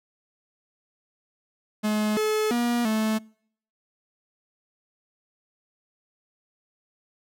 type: tone with pitch steps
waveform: 45% pulse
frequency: 212.7 / 430.2 / 239.3 / 218.2 Hz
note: G#3 / A4 / A#3 / A3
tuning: +42 / -39 / +46 / -14 cents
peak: -22 dBFS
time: 1.83-3.19 s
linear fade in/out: 20 ms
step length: 340 ms
effects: noise-tail reverb RT60 0.6 s tail -26 dB re dry